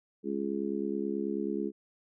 harmonic tone, 69.3 Hz, C#2, in tune, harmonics 3 / 4 / 5 / 6, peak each -35 / -36 / -35 / -36 dBFS, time 0.23-1.72 s, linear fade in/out 50 ms, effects none

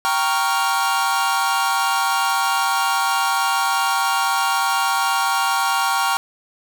45% pulse chord, G half-diminished seventh, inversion none, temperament equal, 784 / 932.3 / 1108.7 / 1396.9 Hz, G5 / Bb5 / Db6 / F6, 0 / 0 / 0 / 0 cents, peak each -23 dBFS, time 0.05-6.17 s, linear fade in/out 0 ms, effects none

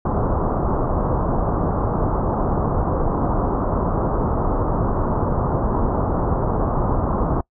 pink low-pass noise, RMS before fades -20 dBFS, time 0.05-7.41 s, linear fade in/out 5 ms, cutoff 1200 Hz, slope 48 dB/octave, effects noise-tail reverb RT60 0.1 s tail -24 dB re dry

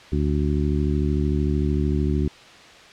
harmonic tone, 73.3 Hz, D2, 3 cents flat, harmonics 1 / 2 / 3 / 4 / 5, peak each -22 / -25 / -27 / -28 / -29 dBFS, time 0.12-2.28 s, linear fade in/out 5 ms, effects white hiss -45 dBFS RMS until 2.92 s + low-pass 4000 Hz 12 dB/octave

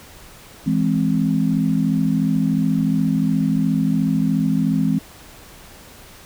sine chord, E augmented, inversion none, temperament equal, 164.81 / 207.7 / 261.6 Hz, E3 / G#3 / B#3, 0 / 0 / 0 cents, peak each -20 dBFS, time 0.66-4.99 s, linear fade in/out 10 ms, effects pink hiss -43 dBFS RMS until 6.25 s

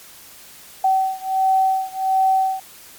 sine beating tone pair, 763 / 764.4 Hz, G5 / G5, -47 / -44 cents, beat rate 1.4 Hz, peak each -18 / -19 dBFS, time 0.84-2.6 s, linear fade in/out 5 ms, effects white hiss -43 dBFS RMS until 2.98 s + MP3 96 kbps

